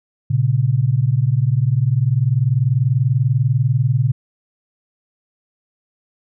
sine tone pair together, 116.54 / 136.78 Hz, A#2 / C#3, 0 / -23 cents, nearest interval minor third, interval 277 cents, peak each -16 dBFS, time 0.3-4.12 s, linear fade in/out 10 ms, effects none

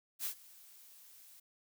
blue noise with ADSR envelope, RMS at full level -36 dBFS, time 0.19-1.4 s, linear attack 63 ms, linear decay 89 ms, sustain -22 dB, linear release 7 ms, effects none

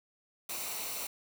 white noise with comb filter, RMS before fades -38 dBFS, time 0.49-1.07 s, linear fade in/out 5 ms, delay 0.6 ms, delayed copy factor -0.55, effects none

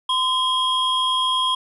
triangle tone pair together, 1028 / 3264 Hz, C6 / G#7, -31 / -31 cents, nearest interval octave + minor sixth, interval 2000 cents, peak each -19 dBFS, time 0.09-1.55 s, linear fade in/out 5 ms, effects resampled to 24000 Hz

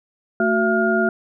sine tone cluster, 222.3 / 370.6 / 674 / 1418 Hz, A3 / F#4 / E5 / F6, +18 / +3 / +38 / +26 cents, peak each -21 dBFS, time 0.4-1.09 s, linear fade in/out 2 ms, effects none

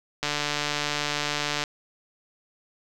click train, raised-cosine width 0.2 ms, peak -9 dBFS, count 208, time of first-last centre 0.23-1.638 s, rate 147 Hz, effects none

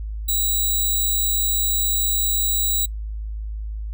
5% pulse tone, 3891 Hz, B7, 27 cents flat, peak -11 dBFS, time 0.28-2.86 s, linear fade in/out 10 ms, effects noise-tail reverb RT60 0.1 s tail -24 dB re dry + added 53 Hz sine -26 dBFS peak until 3.93 s

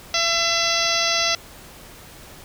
harmonic tone with a mistuned harmonic, 673 Hz, E5, 36 cents sharp, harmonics 1 / 2 / 3 / 4 / 5 / 6 / 7 / 8 / 9, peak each -27 / -27 / -27 / -27 / -27 / -27 / -27 / -27 / -27 dBFS, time 0.14-1.35 s, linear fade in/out 2 ms, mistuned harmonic 8, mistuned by -22 cents, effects pink hiss -43 dBFS RMS until 2.44 s

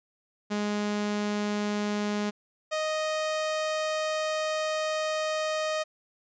sawtooth tone pair in turn, 207.7 / 622.4 Hz, G#3 / D#5, 0 / 0 cents, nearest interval octave + perfect fifth, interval 1900 cents, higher second, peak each -23 dBFS, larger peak neither, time 0.5-2.31 / 2.71-5.84 s, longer second, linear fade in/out 20 ms, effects resampled to 16000 Hz

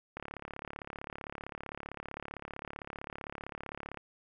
click train, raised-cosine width 0.5 ms, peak -25 dBFS, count 136, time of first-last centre 0.17-3.973 s, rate 35.5 Hz, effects none

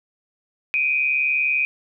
sine tone pair together, 2349 / 2489 Hz, D7 / D#7, 0 / 0 cents, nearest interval minor second, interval 100 cents, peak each -23 / -19 dBFS, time 0.74-1.65 s, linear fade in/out 0 ms, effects none

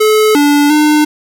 square tone with pitch steps, 430.4 / 290 / 301.6 Hz, A4 / D4 / D4, -38 / -22 / +46 cents, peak -7 dBFS, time 0-1.05 s, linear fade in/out 10 ms, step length 350 ms, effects none

